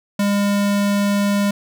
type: tone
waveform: square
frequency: 202.3 Hz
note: G#3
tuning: 45 cents flat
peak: -16 dBFS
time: 0.19-1.51 s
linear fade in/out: 5 ms
effects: none